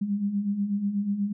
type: beating tone pair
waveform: sine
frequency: 196 / 204.2 Hz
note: G3 / G#3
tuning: 0 / -29 cents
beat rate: 8.2 Hz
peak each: -32 / -25 dBFS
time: 0.01-1.33 s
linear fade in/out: 10 ms
effects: none